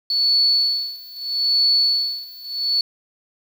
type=tone with tremolo; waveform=sine; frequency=4435 Hz; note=C#8; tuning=in tune; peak=-13 dBFS; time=0.1-2.81 s; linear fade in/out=2 ms; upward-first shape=sine; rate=0.78 Hz; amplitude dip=95%; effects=7-bit